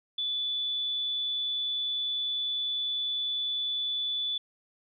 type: tone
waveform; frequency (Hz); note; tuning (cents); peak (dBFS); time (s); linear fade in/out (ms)
sine; 3470; A7; -25; -28; 0.18-4.38; 5
effects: none